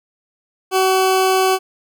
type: tone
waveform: 20% pulse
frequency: 377.6 Hz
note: F#4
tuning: 35 cents sharp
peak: -8 dBFS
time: 0.71-1.59 s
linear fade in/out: 50 ms
effects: none